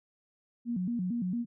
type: tone with vibrato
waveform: sine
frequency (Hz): 207.7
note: G#3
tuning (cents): 0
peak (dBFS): -29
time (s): 0.65-1.46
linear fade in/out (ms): 50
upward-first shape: square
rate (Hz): 4.4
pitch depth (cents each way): 230
effects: none